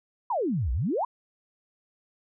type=exponential two-way sweep; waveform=sine; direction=down then up; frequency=1046.5 to 55 to 1046.5 Hz; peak=-24 dBFS; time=0.3-1.05 s; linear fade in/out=5 ms; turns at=0.72 s; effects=none